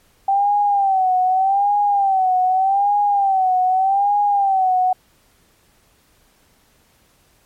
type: tone with vibrato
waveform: sine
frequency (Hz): 778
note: G5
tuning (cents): -13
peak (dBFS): -13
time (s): 0.28-4.93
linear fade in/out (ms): 5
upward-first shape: sine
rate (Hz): 0.83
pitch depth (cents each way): 96
effects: pink hiss -57 dBFS RMS until 7.45 s + MP3 64 kbps